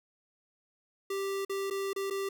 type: tone with dropouts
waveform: square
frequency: 392.1 Hz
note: G4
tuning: in tune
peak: -32 dBFS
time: 1.1-2.29 s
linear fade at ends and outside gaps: 5 ms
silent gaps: 1.45-1.495 / 1.701-1.708 / 1.932-1.961 / 2.101-2.107 s
effects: none